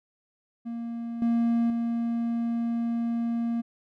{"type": "tone with level steps", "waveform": "triangle", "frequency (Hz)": 233.1, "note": "A#3", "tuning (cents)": 0, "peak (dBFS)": [-29, -19, -23], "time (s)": [0.65, 3.62], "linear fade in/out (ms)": 20, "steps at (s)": [1.22, 1.7], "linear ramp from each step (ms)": 2, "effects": []}